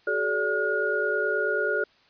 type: tone cluster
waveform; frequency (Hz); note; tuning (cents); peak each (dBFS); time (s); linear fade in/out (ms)
sine; 379.7 / 429 / 579 / 1434; F#4 / A4 / D5 / F6; +45 / -44 / -25 / +45; -31 / -28 / -30 / -26; 0.07-1.84; 5
effects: white hiss -60 dBFS RMS until 2.09 s + resampled to 11025 Hz